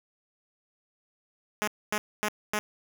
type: tone bursts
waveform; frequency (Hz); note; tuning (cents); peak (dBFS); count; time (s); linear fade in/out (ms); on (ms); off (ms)
5% pulse; 210.9; G#3; +27; -15; 4; 1.62-2.59; 0; 55; 250
effects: none